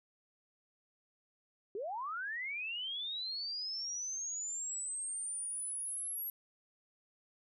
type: linear sweep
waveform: sine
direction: up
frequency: 370 to 11590 Hz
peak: -37 dBFS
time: 1.75-6.3 s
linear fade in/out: 2 ms
effects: none